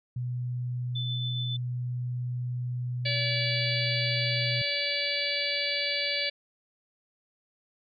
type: tone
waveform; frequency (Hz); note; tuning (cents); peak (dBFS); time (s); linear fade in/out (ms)
sine; 123.47; B2; 0; -29; 0.16-4.62; 5
type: tone with tremolo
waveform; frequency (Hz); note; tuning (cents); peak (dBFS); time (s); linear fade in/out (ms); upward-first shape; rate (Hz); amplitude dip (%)
sine; 3519; A7; 0; -32; 0.95-1.57; 10; sine; 7.2; 25
type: harmonic tone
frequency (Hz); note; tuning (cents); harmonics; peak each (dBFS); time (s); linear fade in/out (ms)
574; D5; -40; 1 / 3 / 4 / 5 / 6 / 7 / 8; -36 / -38 / -32 / -36 / -35 / -35 / -33; 3.05-6.3; 10
effects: none